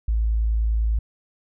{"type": "tone", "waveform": "sine", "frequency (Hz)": 55, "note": "A1", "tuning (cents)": 0, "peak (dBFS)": -18, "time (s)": [0.08, 0.99], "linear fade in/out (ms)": 5, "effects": []}